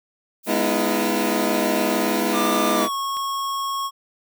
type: noise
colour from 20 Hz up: violet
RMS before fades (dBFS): -34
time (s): 0.43-2.89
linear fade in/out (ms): 50
type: chord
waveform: 20% pulse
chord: E major seventh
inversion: first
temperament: equal with one note detuned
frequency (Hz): 207.7 / 246.9 / 311.1 / 337.7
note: G#3 / B3 / D#4 / E4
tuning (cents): 0 / 0 / 0 / +42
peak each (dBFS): -20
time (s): 0.46-2.89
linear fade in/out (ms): 50
type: click train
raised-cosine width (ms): 0.2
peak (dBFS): -22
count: 4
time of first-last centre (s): 1.95-3.17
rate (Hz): 2.46
type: tone with pitch glide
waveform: square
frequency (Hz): 1189 to 1096.6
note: D6 to C#6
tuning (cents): +21 to -19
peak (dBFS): -24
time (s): 2.32-3.91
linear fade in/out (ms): 50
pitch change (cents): -140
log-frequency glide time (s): 2.76-2.93
effects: none